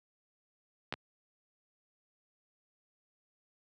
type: clicks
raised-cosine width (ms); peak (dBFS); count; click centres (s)
0.3; -19; 2; 0.925 / 0.939
effects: high-pass 100 Hz 12 dB/octave